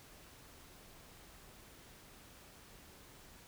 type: silence
effects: pink hiss -58 dBFS RMS until 3.47 s